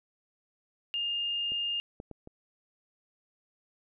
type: tone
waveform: sine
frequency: 2821 Hz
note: F7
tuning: 17 cents sharp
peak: -29 dBFS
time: 0.94-1.8 s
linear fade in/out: 0 ms
type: clicks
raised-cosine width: 2 ms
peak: -34 / -27 / -29 / -32 dBFS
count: 4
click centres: 1.52 / 2.001 / 2.113 / 2.274 s
effects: none